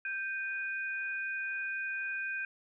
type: tone pair together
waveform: sine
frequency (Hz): 1568 / 2470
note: G6 / D#7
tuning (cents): 0 / -13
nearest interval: minor sixth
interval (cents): 787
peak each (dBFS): -35 / -38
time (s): 0.05-2.45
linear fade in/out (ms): 2
effects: none